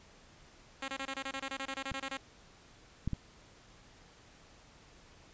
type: tone bursts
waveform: 5% pulse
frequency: 270 Hz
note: C#4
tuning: 45 cents flat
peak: -25 dBFS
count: 16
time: 0.82-2.172 s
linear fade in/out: 5 ms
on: 62 ms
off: 24 ms
type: clicks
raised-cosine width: 5 ms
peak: -28 / -20 / -22 dBFS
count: 3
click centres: 1.917 / 3.076 / 3.133 s
effects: pink hiss -59 dBFS RMS until 5.33 s + resampled to 16000 Hz